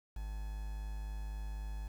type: tone with quantisation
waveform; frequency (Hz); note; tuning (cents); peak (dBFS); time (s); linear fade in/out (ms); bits
triangle; 51.91; G#1; 0; -36; 0.16-1.88; 5; 9
effects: none